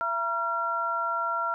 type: tone cluster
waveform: sine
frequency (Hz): 671 / 951 / 1370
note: E5 / A#5 / F6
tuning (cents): +31 / +34 / -34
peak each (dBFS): -34 / -32 / -27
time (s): 0.01-1.54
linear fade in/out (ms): 0
effects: none